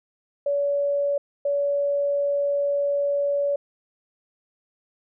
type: tone pair in turn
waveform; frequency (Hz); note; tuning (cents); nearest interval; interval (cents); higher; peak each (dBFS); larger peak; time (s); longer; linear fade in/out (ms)
sine; 569 / 569; C#5 / C#5; +45 / +45; unison; 0; neither; -20; neither; 0.46-1.18 / 1.45-3.56; second; 5
effects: none